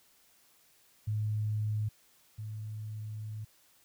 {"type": "tone pair in turn", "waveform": "sine", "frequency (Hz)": [106.8, 107.67], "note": ["G#2", "A2"], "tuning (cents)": [49, -37], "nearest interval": "unison", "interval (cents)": 14, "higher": "second", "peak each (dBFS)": [-29, -37], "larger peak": "first", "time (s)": [[1.07, 1.89], [2.38, 3.45]], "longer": "second", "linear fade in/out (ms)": 10, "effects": ["white hiss -65 dBFS RMS until 3.84 s"]}